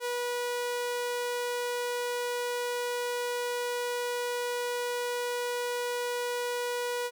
sawtooth tone, 486.7 Hz, B4, 25 cents flat, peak -26 dBFS, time 0-7.11 s, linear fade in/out 50 ms, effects none

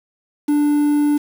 triangle tone with quantisation, 293.7 Hz, D4, in tune, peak -11 dBFS, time 0.48-1.18 s, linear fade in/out 10 ms, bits 6, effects none

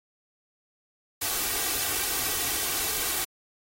white noise with comb filter, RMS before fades -28 dBFS, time 1.21-3.25 s, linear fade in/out 10 ms, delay 2.6 ms, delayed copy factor +0.55, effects AAC 48 kbps

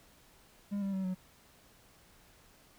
triangle tone with pitch steps, 202.1 / 196.23 / 190.54 / 185.01 Hz, G#3 / G3 / G3 / F#3, -47 / +2 / -49 / 0 cents, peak -30 dBFS, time 0.71-1.15 s, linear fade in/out 20 ms, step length 110 ms, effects pink hiss -62 dBFS RMS until 2.78 s

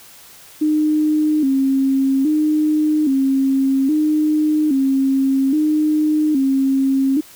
sine tone with vibrato, 286.9 Hz, D4, 40 cents flat, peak -13 dBFS, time 0.61-7.21 s, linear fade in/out 10 ms, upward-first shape square, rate 0.61 Hz, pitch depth 110 cents each way, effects white hiss -43 dBFS RMS until 7.35 s

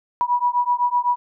sine beating tone pair, 970 / 977.9 Hz, B5 / B5, -31 / -17 cents, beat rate 7.9 Hz, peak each -20 dBFS, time 0.21-1.16 s, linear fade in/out 0 ms, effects none

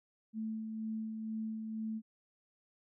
sine tone with tremolo, 220 Hz, A3, in tune, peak -35 dBFS, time 0.33-2.02 s, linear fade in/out 50 ms, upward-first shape sine, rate 2.1 Hz, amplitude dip 35%, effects none

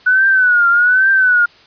sine tone with vibrato, 1479 Hz, F#6, 1 cent flat, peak -8 dBFS, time 0.06-1.46 s, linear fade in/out 10 ms, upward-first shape triangle, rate 1.2 Hz, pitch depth 120 cents each way, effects white hiss -45 dBFS RMS until 1.66 s + resampled to 11025 Hz

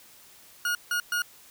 40% pulse tone bursts at uneven times, 1437 Hz, F6, 49 cents sharp, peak -24 dBFS, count 3, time 0.65-0.75 / 0.91-1 / 1.12-1.22 s, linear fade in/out 2 ms, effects white hiss -53 dBFS RMS until 1.5 s

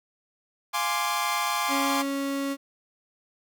sawtooth chord, D half-diminished seventh, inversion first, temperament equal, 698.5 / 830.6 / 1046.5 / 1174.7 Hz, F5 / Ab5 / C6 / D6, 0 / 0 / 0 / 0 cents, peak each -31 / -27 / -25 / -26 dBFS, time 0.73-2.03 s, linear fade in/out 20 ms
35% pulse tone, 276.7 Hz, C#4, 3 cents flat, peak -25 dBFS, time 1.68-2.57 s, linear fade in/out 50 ms
effects none

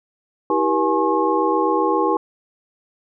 sine tone cluster, 323.3 / 390.8 / 479.9 / 842 / 1079 Hz, E4 / G4 / B4 / G#5 / C#6, -34 / -5 / -50 / +24 / -47 cents, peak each -22 dBFS, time 0.5-2.17 s, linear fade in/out 2 ms, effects none

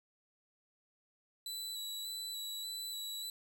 sawtooth tone with vibrato, 3951 Hz, B7, in tune, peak -37 dBFS, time 1.46-3.3 s, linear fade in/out 2 ms, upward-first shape square, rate 1.7 Hz, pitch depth 15 cents each way, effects none

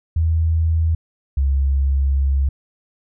sine tone pair in turn, 81.1 / 68.39 Hz, E2 / C#2, -28 / -23 cents, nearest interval minor third, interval 295 cents, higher first, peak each -14 dBFS, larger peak neither, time 0.16-0.95 / 1.37-2.49 s, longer second, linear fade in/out 5 ms, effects none

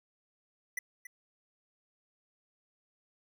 square tone with echo, 1981 Hz, B6, 5 cents sharp, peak -33 dBFS, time 0.77-0.79 s, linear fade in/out 5 ms, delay 280 ms, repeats 1, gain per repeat -12 dB, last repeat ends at 1.07 s, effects none

